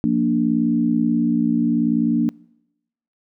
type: chord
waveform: sine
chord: Bb major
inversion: second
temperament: equal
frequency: 174.61 / 233.1 / 293.7 Hz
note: F3 / Bb3 / D4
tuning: 0 / 0 / 0 cents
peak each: -24 / -18 / -20 dBFS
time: 0.04-2.29 s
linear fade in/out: 0 ms
effects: noise-tail reverb RT60 0.9 s tail -25 dB re dry